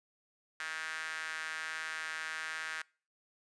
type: tone with high-pass filter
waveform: sawtooth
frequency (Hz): 158.7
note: D#3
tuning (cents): +35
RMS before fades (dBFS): -40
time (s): 0.6-2.82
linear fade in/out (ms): 0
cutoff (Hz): 1600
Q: 3.6
effects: noise-tail reverb RT60 0.4 s tail -25 dB re dry + resampled to 22050 Hz